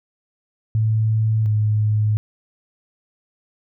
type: tone pair in turn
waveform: sine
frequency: 109.9 / 106.71 Hz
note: A2 / G#2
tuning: -2 / +47 cents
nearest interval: minor second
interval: 51 cents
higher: first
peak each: -15 dBFS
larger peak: neither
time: 0.75-1.46 / 1.46-2.17 s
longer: neither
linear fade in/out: 0 ms
effects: none